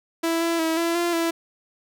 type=tone with pitch steps; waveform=sawtooth; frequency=330.9 / 334.6 / 323.6 / 336.2 / 344.7 / 332.9 Hz; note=E4 / E4 / E4 / E4 / F4 / E4; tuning=+7 / +26 / -32 / +34 / -23 / +17 cents; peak=-17 dBFS; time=0.23-1.31 s; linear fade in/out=10 ms; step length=180 ms; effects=none